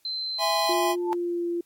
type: tone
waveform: sine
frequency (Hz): 4088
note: C8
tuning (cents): -41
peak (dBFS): -28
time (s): 0.05-0.73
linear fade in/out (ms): 2
type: chord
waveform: square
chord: E augmented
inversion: none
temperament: just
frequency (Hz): 659.3 / 824.1 / 1030.1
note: E5 / G#5 / B#5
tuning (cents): 0 / -14 / -27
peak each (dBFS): -28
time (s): 0.38-0.96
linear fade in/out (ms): 50
type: tone with pitch glide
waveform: sine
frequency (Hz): 351.9 to 344.1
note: F4 to F4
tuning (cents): +13 to -26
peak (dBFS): -25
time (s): 0.69-1.61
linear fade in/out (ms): 5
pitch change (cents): -39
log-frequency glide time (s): 1-1.48
type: tone with exponential growth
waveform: sine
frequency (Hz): 880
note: A5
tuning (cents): 0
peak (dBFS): -21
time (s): 0.94-1.13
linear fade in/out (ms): 0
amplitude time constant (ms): 41
effects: white hiss -66 dBFS RMS until 1.65 s + AAC 64 kbps